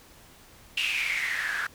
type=noise with band-pass filter sweep; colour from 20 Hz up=white; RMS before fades=-29 dBFS; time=0.77-1.67 s; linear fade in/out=5 ms; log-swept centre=2800 to 1500 Hz; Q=8.8; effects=pink hiss -53 dBFS RMS until 1.74 s